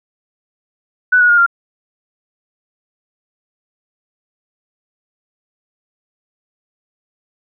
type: tone with pitch steps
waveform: sine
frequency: 1490 / 1456 / 1422.7 / 1390.2 Hz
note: F#6 / F#6 / F6 / F6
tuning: +12 / -28 / +32 / -8 cents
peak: -7 dBFS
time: 1.12-1.464 s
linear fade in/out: 10 ms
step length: 86 ms
effects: none